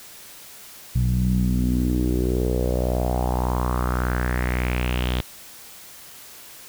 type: tone with low-pass filter sweep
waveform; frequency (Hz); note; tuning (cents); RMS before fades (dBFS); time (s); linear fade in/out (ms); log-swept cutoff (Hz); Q
sawtooth; 61.74; B1; 0; -22; 0.95-5.21; 5; 140 to 3500; 4.1
effects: white hiss -43 dBFS RMS until 6.68 s